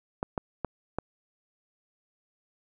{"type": "clicks", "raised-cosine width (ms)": 1, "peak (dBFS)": -15, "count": 4, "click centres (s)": [0.229, 0.378, 0.647, 0.986], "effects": []}